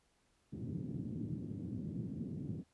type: band-pass noise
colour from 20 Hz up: pink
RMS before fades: -42 dBFS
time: 0.52-2.64 s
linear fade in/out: 20 ms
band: 110 to 290 Hz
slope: 24 dB/octave
effects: pink hiss -75 dBFS RMS until 2.73 s + resampled to 24000 Hz